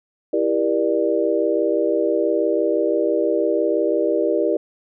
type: chord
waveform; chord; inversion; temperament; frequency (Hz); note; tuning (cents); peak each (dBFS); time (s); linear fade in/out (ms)
sine; E half-diminished seventh; none; just; 329.6 / 395.6 / 474.7 / 593.3; E4 / G4 / Bb4 / D5; 0 / +16 / +31 / +18; -22; 0.33-4.57; 5
effects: none